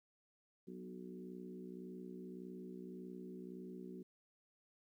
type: harmonic tone with a mistuned harmonic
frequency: 61.74 Hz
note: B1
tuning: in tune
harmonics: 3 / 4 / 5 / 6 / 7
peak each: -51 / -53 / -58 / -52 / -61 dBFS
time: 0.67-4.03 s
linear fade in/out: 10 ms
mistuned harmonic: 5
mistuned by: -16 cents
effects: 13-bit

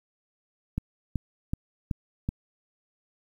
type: click train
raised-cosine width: 5 ms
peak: -15 dBFS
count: 5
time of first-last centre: 0.78-2.289 s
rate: 2.65 Hz
effects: 9-bit

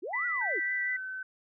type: linear two-way sweep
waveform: sine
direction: up then down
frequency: 290 to 1480 to 290 Hz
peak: -34 dBFS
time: 0.02-0.6 s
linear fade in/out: 20 ms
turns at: 0.26 s
type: tone with vibrato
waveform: sine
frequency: 1975.5 Hz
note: B6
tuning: in tune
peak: -29 dBFS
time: 0.13-0.97 s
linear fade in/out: 10 ms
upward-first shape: triangle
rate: 5.4 Hz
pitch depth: 16 cents each way
type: tone with pitch glide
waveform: sine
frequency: 1561 to 1525.3 Hz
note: G6 to G6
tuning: -8 to -48 cents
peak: -35 dBFS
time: 0.41-1.23 s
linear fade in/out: 5 ms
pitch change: -40 cents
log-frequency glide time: 0.83-0.95 s
effects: none

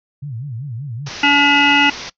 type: tone with vibrato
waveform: sine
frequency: 128.1 Hz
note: C3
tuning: 36 cents flat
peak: -24 dBFS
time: 0.22-1.09 s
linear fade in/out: 10 ms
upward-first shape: sine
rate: 5.2 Hz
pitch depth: 250 cents each way
type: low-pass noise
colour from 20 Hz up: white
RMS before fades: -31 dBFS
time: 1.06-2.1 s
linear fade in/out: 10 ms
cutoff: 6100 Hz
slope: 96 dB/octave
type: harmonic tone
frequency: 286.1 Hz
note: D4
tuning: 45 cents flat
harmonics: 1 / 3 / 5 / 7 / 9 / 10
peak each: -17 / -17 / -17 / -17 / -17 / -17 dBFS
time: 1.23-1.9 s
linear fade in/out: 5 ms
effects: noise-tail reverb RT60 0.1 s tail -20 dB re dry

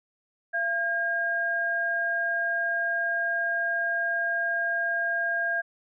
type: tone pair together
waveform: sine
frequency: 680 / 1617.3 Hz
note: F5 / G#6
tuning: -46 / -46 cents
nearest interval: octave + minor third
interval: 1500 cents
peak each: -31 / -25 dBFS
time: 0.53-5.62 s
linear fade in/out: 20 ms
effects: none

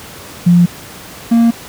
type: tone pair in turn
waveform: sine / triangle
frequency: 174.61 / 231.9 Hz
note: F3 / A#3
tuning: 0 / -9 cents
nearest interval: perfect fourth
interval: 491 cents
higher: second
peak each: -4 dBFS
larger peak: neither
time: 0.46-0.66 / 1.31-1.51 s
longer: neither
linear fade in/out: 10 ms
effects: pink hiss -32 dBFS RMS until 1.68 s + high-pass 80 Hz 12 dB/octave

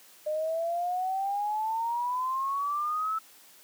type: exponential sweep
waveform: sine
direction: up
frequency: 605 to 1318.5 Hz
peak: -27 dBFS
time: 0.26-3.19 s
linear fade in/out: 10 ms
effects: white hiss -55 dBFS RMS until 3.63 s + high-pass 200 Hz 12 dB/octave

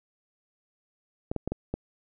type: clicks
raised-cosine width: 2 ms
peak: -16 dBFS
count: 5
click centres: 1.315 / 1.363 / 1.476 / 1.52 / 1.74 s
effects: none

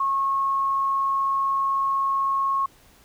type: tone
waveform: sine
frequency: 1091 Hz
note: C#6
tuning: 28 cents flat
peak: -20 dBFS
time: 0-2.66 s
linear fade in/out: 5 ms
effects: pink hiss -55 dBFS RMS until 3.04 s

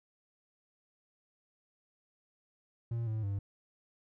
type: tone with pitch steps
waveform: triangle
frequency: 116.5 / 109.7 / 99.5 Hz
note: A#2 / A2 / G2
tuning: -1 / -5 / +26 cents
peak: -30 dBFS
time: 2.91-3.39 s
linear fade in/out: 5 ms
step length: 160 ms
effects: none

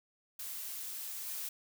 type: noise with level steps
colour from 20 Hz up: blue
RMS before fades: -42 / -40 dBFS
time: 0.39-1.49 s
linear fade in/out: 5 ms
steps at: 1.26 s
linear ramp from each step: 20 ms
effects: none

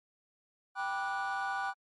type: chord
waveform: triangle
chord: G major seventh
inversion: none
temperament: just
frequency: 784 / 980 / 1176 / 1470 Hz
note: G5 / B5 / D6 / F#6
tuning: 0 / -14 / +2 / -12 cents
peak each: -33 / -38 / -37 / -34 dBFS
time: 0.75-1.74 s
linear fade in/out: 50 ms
effects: tanh soft clip ceiling -24 dBFS + MP3 48 kbps

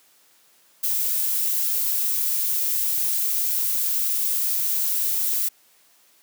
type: noise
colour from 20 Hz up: violet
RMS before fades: -23 dBFS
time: 0.83-5.49 s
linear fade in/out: 10 ms
effects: white hiss -58 dBFS RMS until 6.22 s + high-pass 200 Hz 12 dB/octave

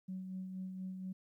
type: tone with tremolo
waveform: sine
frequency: 187 Hz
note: F#3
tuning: 19 cents sharp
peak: -38 dBFS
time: 0.08-1.13 s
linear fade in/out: 10 ms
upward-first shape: sine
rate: 4.2 Hz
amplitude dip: 40%
effects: tanh soft clip ceiling -34 dBFS + 13-bit

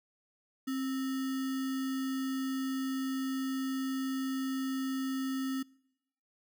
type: tone with sample-and-hold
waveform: sine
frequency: 265.4 Hz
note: C4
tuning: 25 cents sharp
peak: -31 dBFS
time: 0.67-5.63 s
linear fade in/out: 10 ms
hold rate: 1575 Hz
effects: noise-tail reverb RT60 0.9 s tail -26 dB re dry

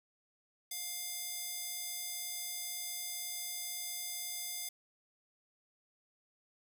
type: tone with high-pass filter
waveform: square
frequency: 703 Hz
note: F5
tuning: 11 cents sharp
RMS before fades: -41 dBFS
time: 0.71-4.69 s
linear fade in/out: 5 ms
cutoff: 5300 Hz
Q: 0.57
effects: none

